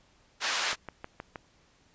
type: band-pass noise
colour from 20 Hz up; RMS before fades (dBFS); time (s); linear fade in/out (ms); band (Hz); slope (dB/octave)
pink; -30; 0.4-0.76; 50; 1100 to 6700; 12
type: click train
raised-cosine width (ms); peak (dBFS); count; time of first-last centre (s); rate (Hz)
0.5; -23; 5; 0.73-1.358; 6.37
effects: pink hiss -64 dBFS RMS until 1.94 s + resampled to 16000 Hz